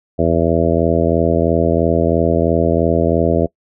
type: harmonic tone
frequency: 83 Hz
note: E2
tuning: 12 cents sharp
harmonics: 1 / 2 / 3 / 4 / 5 / 6 / 7 / 8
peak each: -20 / -20 / -20 / -20 / -20 / -20 / -20 / -20 dBFS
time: 0.18-3.47 s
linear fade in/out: 20 ms
effects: noise-tail reverb RT60 0.1 s tail -24 dB re dry